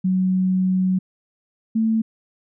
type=tone pair in turn; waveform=sine; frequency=186.1 / 222.4 Hz; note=F#3 / A3; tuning=+10 / +19 cents; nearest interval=minor third; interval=309 cents; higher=second; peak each=-16 / -16 dBFS; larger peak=neither; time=0.04-0.99 / 1.75-2.02 s; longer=first; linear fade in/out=10 ms; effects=none